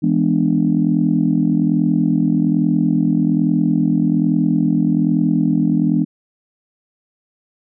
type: chord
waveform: sine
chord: E dominant seventh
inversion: none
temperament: just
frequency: 164.81 / 206 / 247.2 / 296.7 Hz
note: E3 / G#3 / B3 / D4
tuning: 0 / -14 / +2 / +18 cents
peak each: -18 dBFS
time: 0.02-6.05 s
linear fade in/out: 20 ms
effects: tanh soft clip ceiling -3 dBFS